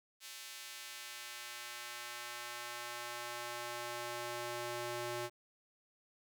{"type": "tone with high-pass filter sweep", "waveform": "square", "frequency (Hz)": 120, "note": "B2", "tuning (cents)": -49, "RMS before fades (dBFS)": -44, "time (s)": [0.2, 5.3], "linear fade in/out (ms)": 50, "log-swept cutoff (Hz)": [3200, 360], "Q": 0.75, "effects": []}